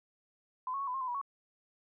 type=tone with pitch steps; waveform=sine; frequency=1017 / 1100 / 1110 / 1002 / 1070 / 1019 / 969 / 1113 Hz; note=C6 / C#6 / C#6 / B5 / C6 / C6 / B5 / C#6; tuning=-50 / -14 / +2 / +25 / +38 / -46 / -33 / +7 cents; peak=-33 dBFS; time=0.67-1.214 s; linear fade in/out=2 ms; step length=68 ms; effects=none